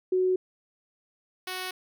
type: tone pair in turn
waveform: sine / 5% pulse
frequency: 370 / 370 Hz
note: F#4 / F#4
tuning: 0 / 0 cents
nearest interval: unison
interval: 0 cents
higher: neither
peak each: -21 dBFS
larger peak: neither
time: 0.12-0.36 / 1.47-1.71 s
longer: neither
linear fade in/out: 5 ms
effects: none